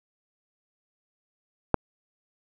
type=click; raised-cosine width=1 ms; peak=-4 dBFS; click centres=1.743 s; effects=none